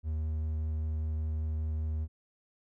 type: tone with vibrato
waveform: triangle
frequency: 78 Hz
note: D#2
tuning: 5 cents sharp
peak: -28 dBFS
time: 0.03-2.08 s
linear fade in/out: 50 ms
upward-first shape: triangle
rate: 5.1 Hz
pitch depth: 9 cents each way
effects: none